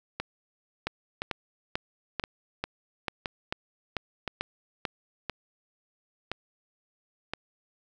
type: two click trains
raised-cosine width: 0.3 ms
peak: -15 / -13 dBFS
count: 8 / 10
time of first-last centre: 0.2-7.336 / 0.87-4.852 s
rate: 0.981 / 2.26 Hz
effects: 9-bit